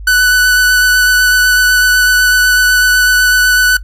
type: tone with vibrato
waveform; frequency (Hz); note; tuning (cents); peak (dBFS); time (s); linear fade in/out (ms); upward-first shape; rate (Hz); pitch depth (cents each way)
45% pulse; 1492; F#6; +14; -6; 0.07-3.77; 5; sine; 8; 13
effects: noise-tail reverb RT60 0.1 s tail -18 dB re dry + added 50 Hz sine -24 dBFS peak until 3.83 s